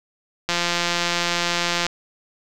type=click train; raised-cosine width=0.2 ms; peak=-4 dBFS; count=239; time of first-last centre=0.49-1.866 s; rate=173 Hz; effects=7-bit

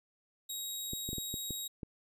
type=tone; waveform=15% pulse; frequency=3799 Hz; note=A#7; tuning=32 cents sharp; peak=-30 dBFS; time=0.49-1.68 s; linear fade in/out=10 ms
type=clicks; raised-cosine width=3 ms; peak=-27 dBFS; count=7; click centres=0.934 / 1.09 / 1.131 / 1.183 / 1.341 / 1.507 / 1.832 s
effects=resampled to 32000 Hz

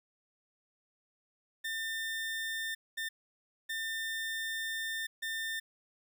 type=tone bursts at uneven times; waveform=30% pulse; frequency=1800 Hz; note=A6; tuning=39 cents sharp; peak=-32 dBFS; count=4; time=1.64-2.75 / 2.97-3.09 / 3.69-5.07 / 5.22-5.6 s; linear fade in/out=10 ms; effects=none

